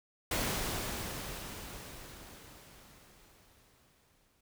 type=noise with exponential decay; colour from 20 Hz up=pink; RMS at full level=-32 dBFS; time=0.31-4.41 s; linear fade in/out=5 ms; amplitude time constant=890 ms; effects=none